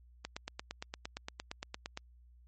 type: click train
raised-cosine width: 0.2 ms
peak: -22 dBFS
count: 16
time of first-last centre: 0.25-1.974 s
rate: 8.7 Hz
effects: added 60 Hz sine -57 dBFS peak until 2.47 s + MP3 32 kbps